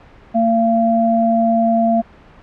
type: tone pair together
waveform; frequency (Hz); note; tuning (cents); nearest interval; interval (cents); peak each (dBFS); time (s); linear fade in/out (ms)
sine; 227.9 / 683; A#3 / F5; -39 / -39; octave + perfect fifth; 1900; -15 / -14; 0.34-2.02; 20
effects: pink hiss -44 dBFS RMS until 2.42 s + low-pass 2000 Hz 12 dB/octave